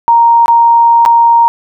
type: tone with dropouts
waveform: sine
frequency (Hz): 932.3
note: A#5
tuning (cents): 0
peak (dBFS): -3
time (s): 0.08-1.48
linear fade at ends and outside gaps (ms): 0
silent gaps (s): 0.459-0.481 / 1.052-1.06
effects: none